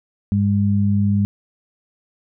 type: tone pair together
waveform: sine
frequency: 100.9 / 201.8 Hz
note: G#2 / G#3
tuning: -49 / -49 cents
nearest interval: octave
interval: 1200 cents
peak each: -17 dBFS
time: 0.32-1.25 s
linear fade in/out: 0 ms
effects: none